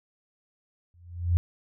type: tone with exponential growth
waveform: sine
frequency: 86.8 Hz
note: F2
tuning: 10 cents flat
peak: -16 dBFS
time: 0.94-1.37 s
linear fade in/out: 0 ms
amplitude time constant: 92 ms
effects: none